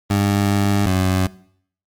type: tone pair in turn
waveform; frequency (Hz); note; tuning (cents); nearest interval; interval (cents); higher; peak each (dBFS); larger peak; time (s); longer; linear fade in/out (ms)
20% pulse; 100.8 / 93.34; G2 / F#2; +49 / +16; minor second; 133; first; -10; neither; 0.1-0.86 / 0.86-1.27; first; 5
effects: noise-tail reverb RT60 0.6 s tail -20 dB re dry + MP3 96 kbps